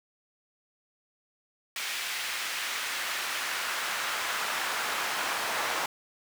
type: noise with high-pass filter sweep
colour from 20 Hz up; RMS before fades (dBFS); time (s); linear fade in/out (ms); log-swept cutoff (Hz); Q
brown; -32; 1.76-5.86; 2; 2300 to 1000; 1
effects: none